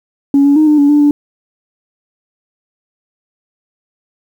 sine tone with pitch steps, 279.9 / 283.8 / 309 / 300.3 / 285.5 / 294.2 / 291.2 Hz, C#4 / C#4 / D#4 / D4 / D4 / D4 / D4, +17 / +41 / -12 / +39 / -49 / +3 / -15 cents, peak -4 dBFS, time 0.34-1.11 s, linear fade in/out 2 ms, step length 110 ms, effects tanh soft clip ceiling -2 dBFS + 7-bit

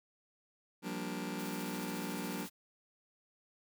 sawtooth chord, G minor seventh, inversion third, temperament just, 176.4 / 196 / 235.2 / 294 Hz, F3 / G3 / Bb3 / D4, +18 / 0 / +16 / +2 cents, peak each -39 dBFS, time 0.82-2.48 s, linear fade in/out 50 ms
white noise with tremolo, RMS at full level -48 dBFS, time 1.38-2.5 s, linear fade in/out 20 ms, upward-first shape triangle, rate 14 Hz, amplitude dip 45%
effects none

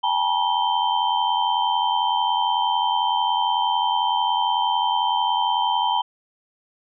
sine tone cluster, 796 / 872 / 963 / 3118 Hz, G5 / A5 / B5 / G7, +26 / -16 / -44 / -10 cents, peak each -27 / -24 / -21 / -27 dBFS, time 0.03-6.02 s, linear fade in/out 10 ms, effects none

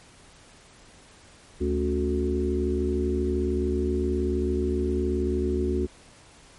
harmonic tone with a mistuned harmonic, 73 Hz, D2, 10 cents flat, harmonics 1 / 3 / 4 / 5 / 6, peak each -27 / -31 / -31 / -26 / -37 dBFS, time 1.6-5.87 s, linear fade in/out 20 ms, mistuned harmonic 4, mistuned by -86 cents, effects pink hiss -52 dBFS RMS until 6.58 s + MP3 48 kbps

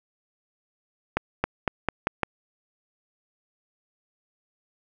accelerating click train, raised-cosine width 0.5 ms, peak -7 dBFS, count 6, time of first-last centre 1.17-2.233 s, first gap 270 ms, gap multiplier 0.88, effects none

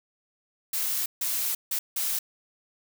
blue noise bursts at uneven times, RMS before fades -28 dBFS, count 4, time 0.73-1.06 / 1.21-1.55 / 1.71-1.79 / 1.96-2.19 s, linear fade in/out 5 ms, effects none

